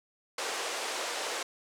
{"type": "band-pass noise", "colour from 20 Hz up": "pink", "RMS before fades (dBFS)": -35, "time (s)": [0.38, 1.43], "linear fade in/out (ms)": 5, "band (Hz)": [420, 8900], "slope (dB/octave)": 24, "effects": []}